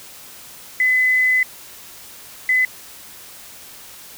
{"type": "tone bursts at uneven times", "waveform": "sine", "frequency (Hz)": 2017, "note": "B6", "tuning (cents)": 36, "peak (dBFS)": -13, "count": 2, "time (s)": [[0.8, 1.43], [2.49, 2.65]], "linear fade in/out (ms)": 2, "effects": ["white hiss -40 dBFS RMS until 4.17 s"]}